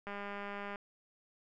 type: click train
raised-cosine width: 0.5 ms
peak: -28 dBFS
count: 140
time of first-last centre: 0.07-0.758 s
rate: 202 Hz
effects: none